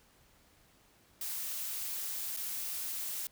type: noise with dropouts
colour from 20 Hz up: blue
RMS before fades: -38 dBFS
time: 1.21-3.27 s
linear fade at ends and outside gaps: 2 ms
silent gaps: 2.365-2.371 s
effects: pink hiss -65 dBFS RMS until 3.31 s